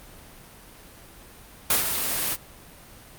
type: noise with ADSR envelope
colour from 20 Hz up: white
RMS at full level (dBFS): -19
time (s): 1.7-2.37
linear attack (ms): 4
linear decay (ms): 130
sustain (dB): -7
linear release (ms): 41
effects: pink hiss -47 dBFS RMS until 3.18 s + Opus 32 kbps